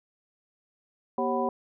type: tone cluster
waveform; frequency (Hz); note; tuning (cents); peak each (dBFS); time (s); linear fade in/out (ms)
sine; 240.9 / 390 / 544 / 746 / 990; B3 / G4 / C#5 / F#5 / B5; -43 / -9 / -33 / +14 / +4; -31; 1.18-1.49; 2
effects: none